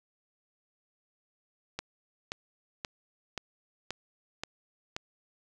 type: click train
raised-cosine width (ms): 0.2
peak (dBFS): -17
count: 7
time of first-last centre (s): 1.79-4.965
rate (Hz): 1.89
effects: none